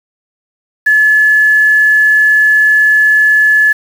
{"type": "tone with quantisation", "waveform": "sine", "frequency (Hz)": 1718, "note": "A6", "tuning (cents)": -42, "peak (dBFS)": -5, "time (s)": [0.86, 3.73], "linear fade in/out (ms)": 10, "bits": 5, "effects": []}